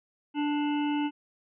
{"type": "harmonic tone with a mistuned harmonic", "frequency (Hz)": 293.7, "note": "D4", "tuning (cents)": 0, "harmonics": [1, 3, 5, 7, 9, 10], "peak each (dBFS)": [-26, -34, -44, -46, -42, -43], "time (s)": [0.34, 1.11], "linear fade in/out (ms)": 50, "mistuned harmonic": 7, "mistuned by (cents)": 38, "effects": []}